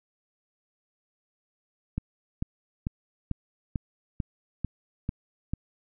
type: click train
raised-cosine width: 5 ms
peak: -16 dBFS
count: 9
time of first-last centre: 1.98-5.536 s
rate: 2.25 Hz
effects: none